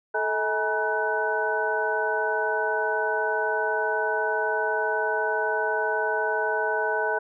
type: tone cluster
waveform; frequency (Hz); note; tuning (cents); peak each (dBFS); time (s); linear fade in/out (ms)
sine; 436 / 639 / 836 / 956 / 1502; A4 / D#5 / G#5 / A#5 / F#6; -16 / +46 / +11 / +43 / +26; -28 / -30 / -31 / -31 / -27; 0.14-7.19; 10
effects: none